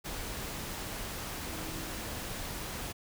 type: tone in noise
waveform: sine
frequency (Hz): 320.4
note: E4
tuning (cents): -49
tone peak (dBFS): -47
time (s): 1.46-2.12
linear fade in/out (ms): 20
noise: pink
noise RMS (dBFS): -39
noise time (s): 0.04-2.93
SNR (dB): -11
effects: none